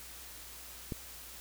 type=click; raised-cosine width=3 ms; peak=-23 dBFS; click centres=0.922 s; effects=added 60 Hz sine -57 dBFS peak until 1.4 s + white hiss -49 dBFS RMS until 1.4 s